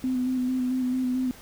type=tone with vibrato; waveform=sine; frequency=254.5 Hz; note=C4; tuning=48 cents flat; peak=-23 dBFS; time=0.04-1.31 s; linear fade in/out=0 ms; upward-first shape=square; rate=4.5 Hz; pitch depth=21 cents each way; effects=pink hiss -48 dBFS RMS until 1.41 s